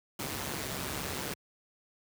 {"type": "noise with amplitude modulation", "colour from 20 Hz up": "pink", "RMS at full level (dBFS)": -33, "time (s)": [0.19, 1.34], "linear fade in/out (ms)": 5, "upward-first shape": "sine", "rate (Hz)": 139, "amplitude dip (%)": 65, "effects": ["high-pass 80 Hz 12 dB/octave"]}